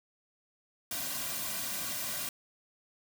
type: noise with comb filter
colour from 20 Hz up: white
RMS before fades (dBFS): -36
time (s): 0.91-2.29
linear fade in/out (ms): 2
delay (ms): 2.3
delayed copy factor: -0.8
effects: none